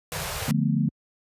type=band-stop noise; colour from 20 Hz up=pink; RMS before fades=-30 dBFS; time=0.12-0.51 s; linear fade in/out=0 ms; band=170 to 420 Hz; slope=48 dB/octave
type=chord; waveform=sine; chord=B half-diminished seventh; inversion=first; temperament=equal; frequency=146.83 / 174.61 / 220 / 246.9 Hz; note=D3 / F3 / A3 / B3; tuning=0 / 0 / 0 / 0 cents; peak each=-24 / -27 / -25 / -29 dBFS; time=0.48-0.89 s; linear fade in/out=5 ms
effects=high-pass 60 Hz 12 dB/octave + resampled to 32000 Hz